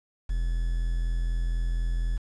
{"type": "tone with quantisation", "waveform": "triangle", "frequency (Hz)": 42.05, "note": "E1", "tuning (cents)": 35, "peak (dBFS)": -22, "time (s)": [0.29, 2.18], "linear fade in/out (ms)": 10, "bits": 8, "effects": ["resampled to 22050 Hz"]}